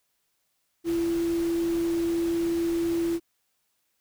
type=tone in noise; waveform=sine; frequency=336.5 Hz; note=E4; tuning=36 cents sharp; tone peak=-23 dBFS; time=0.84-3.2 s; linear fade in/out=50 ms; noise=pink; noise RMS=-41 dBFS; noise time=0.84-3.2 s; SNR=+15 dB; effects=white hiss -74 dBFS RMS until 4 s